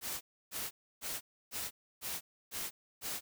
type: noise bursts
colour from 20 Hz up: white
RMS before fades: -39 dBFS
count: 7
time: 0.01-3.21 s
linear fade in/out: 50 ms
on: 200 ms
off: 300 ms
effects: none

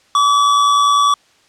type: tone with amplitude modulation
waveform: square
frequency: 1146 Hz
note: D6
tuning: 43 cents flat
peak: -9 dBFS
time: 0.15-1.14 s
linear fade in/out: 2 ms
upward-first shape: sine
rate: 110 Hz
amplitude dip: 35%
effects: white hiss -53 dBFS RMS until 1.48 s + low-pass 6000 Hz 12 dB/octave

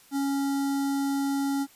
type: tone with notch filter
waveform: square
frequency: 277.2 Hz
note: C#4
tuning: in tune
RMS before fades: -27 dBFS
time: 0.11-1.67 s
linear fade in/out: 50 ms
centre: 2500 Hz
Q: 0.9
effects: white hiss -56 dBFS RMS until 1.75 s + resampled to 32000 Hz

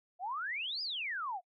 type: exponential two-way sweep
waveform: sine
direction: up then down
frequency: 680 to 5110 to 680 Hz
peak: -35 dBFS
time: 0.19-1.41 s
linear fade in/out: 50 ms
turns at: 0.82 s
effects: noise-tail reverb RT60 0.1 s tail -23 dB re dry

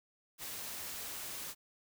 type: noise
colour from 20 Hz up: white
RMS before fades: -43 dBFS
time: 0.38-1.55 s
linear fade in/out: 50 ms
effects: none

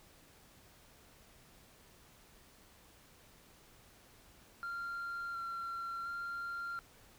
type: tone with vibrato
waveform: sine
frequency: 1377 Hz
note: F6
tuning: 25 cents flat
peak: -36 dBFS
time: 4.63-6.79 s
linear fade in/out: 0 ms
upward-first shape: square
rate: 0.7 Hz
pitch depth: 13 cents each way
effects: tanh soft clip ceiling -37 dBFS + pink hiss -62 dBFS RMS until 7.18 s

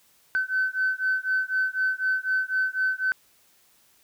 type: beating tone pair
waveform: sine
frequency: 1522 / 1526 Hz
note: F#6 / G6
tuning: +48 / -47 cents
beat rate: 4 Hz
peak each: -25 dBFS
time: 0.35-3.12 s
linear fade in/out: 0 ms
effects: tanh soft clip ceiling -16 dBFS + white hiss -61 dBFS RMS until 4.03 s

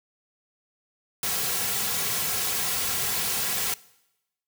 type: noise with comb filter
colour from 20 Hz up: white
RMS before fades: -27 dBFS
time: 1.23-3.74 s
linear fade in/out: 2 ms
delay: 3.3 ms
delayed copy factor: -0.6
effects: noise-tail reverb RT60 0.9 s tail -21 dB re dry

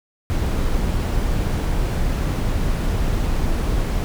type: noise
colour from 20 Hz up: brown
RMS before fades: -20 dBFS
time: 0.3-4.04 s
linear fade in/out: 0 ms
effects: none

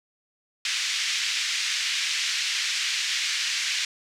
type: band-pass noise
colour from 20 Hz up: pink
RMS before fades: -27 dBFS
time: 0.65-3.85 s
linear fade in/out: 2 ms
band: 2000 to 6500 Hz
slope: 24 dB/octave
effects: none

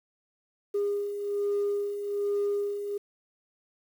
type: beating tone pair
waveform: sine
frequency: 405.8 / 407 Hz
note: G#4 / G#4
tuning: -40 / -35 cents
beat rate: 1.2 Hz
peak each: -33 / -26 dBFS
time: 0.74-2.98 s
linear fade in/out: 10 ms
effects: tanh soft clip ceiling -22 dBFS + 9-bit

